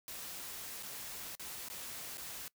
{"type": "noise with dropouts", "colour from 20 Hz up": "white", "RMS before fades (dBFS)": -45, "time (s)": [0.08, 2.48], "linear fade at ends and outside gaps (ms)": 0, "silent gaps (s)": [[0.826, 0.832], [1.352, 1.396], [1.685, 1.7], [2.172, 2.18]], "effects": ["noise-tail reverb RT60 0.1 s tail -22 dB re dry"]}